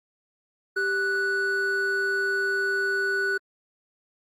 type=tone pair together; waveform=triangle; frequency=392.7 / 1480 Hz; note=G4 / F#6; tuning=+3 / 0 cents; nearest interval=octave + major seventh; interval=2297 cents; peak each=-27 / -22 dBFS; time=0.76-3.38 s; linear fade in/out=10 ms; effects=Opus 32 kbps